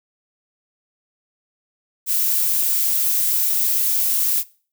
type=noise; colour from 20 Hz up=violet; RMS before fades=-19 dBFS; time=2.06-4.44 s; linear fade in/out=50 ms; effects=noise-tail reverb RT60 0.4 s tail -21 dB re dry